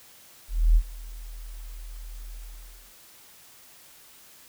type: tone with ADSR envelope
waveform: sine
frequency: 40.26 Hz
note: E1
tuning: 40 cents flat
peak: -13 dBFS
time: 0.48-2.94 s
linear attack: 280 ms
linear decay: 62 ms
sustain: -23 dB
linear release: 590 ms
effects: white hiss -52 dBFS RMS until 4.48 s